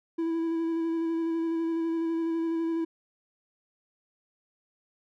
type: tone with vibrato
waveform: triangle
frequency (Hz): 329.6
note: E4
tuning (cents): 0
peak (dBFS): -24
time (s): 0.18-2.85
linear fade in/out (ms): 10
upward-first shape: square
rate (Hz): 12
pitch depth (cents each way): 14
effects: none